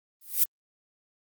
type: noise with exponential growth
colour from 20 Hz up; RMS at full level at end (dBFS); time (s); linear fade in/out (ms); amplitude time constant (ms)
violet; -17; 0.21-0.44; 5; 49
effects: Opus 32 kbps